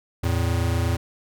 square tone pair together, 84.35 / 112.6 Hz, E2 / A2, +40 / +40 cents, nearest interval perfect fourth, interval 500 cents, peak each -23 / -25 dBFS, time 0.23-0.97 s, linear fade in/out 10 ms, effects none

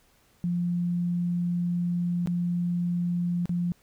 sine tone with dropouts, 174.7 Hz, F3, 1 cent sharp, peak -24 dBFS, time 0.44-3.72 s, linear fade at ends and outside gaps 0 ms, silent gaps 2.26-2.273 / 3.456-3.494 s, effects pink hiss -63 dBFS RMS until 3.82 s

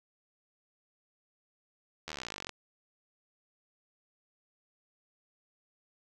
slowing click train, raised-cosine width 0.2 ms, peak -21 dBFS, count 25, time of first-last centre 2.08-2.493 s, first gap 12 ms, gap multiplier 1.03, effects none

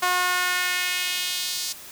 sawtooth tone with high-pass filter sweep, 361.1 Hz, F#4, 42 cents flat, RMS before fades -25 dBFS, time 0.02-1.73 s, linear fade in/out 10 ms, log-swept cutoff 960 to 5000 Hz, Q 1.6, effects white hiss -42 dBFS RMS until 1.91 s

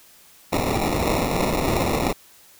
violet noise with sample-and-hold, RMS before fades -22 dBFS, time 0.52-2.13 s, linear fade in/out 10 ms, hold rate 1575 Hz, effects white hiss -51 dBFS RMS until 2.59 s

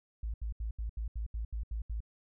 sine tone bursts, 55 Hz, A1, in tune, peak -33 dBFS, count 10, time 0.23-2.005 s, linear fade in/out 5 ms, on 110 ms, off 75 ms, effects none

